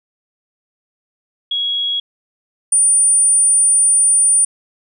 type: tone pair in turn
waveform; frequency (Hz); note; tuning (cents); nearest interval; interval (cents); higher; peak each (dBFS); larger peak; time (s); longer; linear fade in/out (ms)
sine; 3322 / 9328; G#7 / D9; 0 / -13; octave + tritone; 1787; second; -16 / -9; second; 1.51-2 / 2.72-4.45; second; 5
effects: none